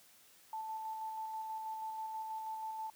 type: tone with tremolo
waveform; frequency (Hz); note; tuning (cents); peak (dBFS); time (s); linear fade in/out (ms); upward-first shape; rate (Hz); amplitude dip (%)
sine; 880; A5; 0; -38; 0.53-2.9; 2; square; 6.2; 25
effects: white hiss -63 dBFS RMS until 2.95 s + high-pass 80 Hz 12 dB/octave